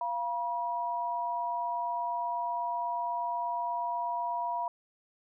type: tone pair together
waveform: sine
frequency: 692 / 963.8 Hz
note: F5 / B5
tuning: -16 / -43 cents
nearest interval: tritone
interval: 573 cents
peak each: -35 / -31 dBFS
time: 0.01-4.68 s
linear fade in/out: 2 ms
effects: none